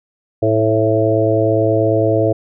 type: harmonic tone with a mistuned harmonic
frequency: 109.3 Hz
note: A2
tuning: 11 cents flat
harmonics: 1 / 3 / 4 / 5 / 6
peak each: -18 / -18 / -18 / -18 / -18 dBFS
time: 0.42-2.33 s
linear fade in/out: 10 ms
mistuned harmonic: 6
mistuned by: +21 cents
effects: none